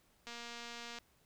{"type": "click train", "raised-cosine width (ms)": 0.2, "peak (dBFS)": -30, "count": 170, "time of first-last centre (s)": [0.27, 0.986], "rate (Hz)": 236, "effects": ["pink hiss -71 dBFS RMS until 1.25 s"]}